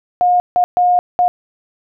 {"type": "tone bursts at uneven times", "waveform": "sine", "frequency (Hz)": 716, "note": "F5", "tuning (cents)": 43, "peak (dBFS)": -9, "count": 4, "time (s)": [[0.21, 0.4], [0.56, 0.64], [0.77, 0.99], [1.19, 1.28]], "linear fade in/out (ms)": 0, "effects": []}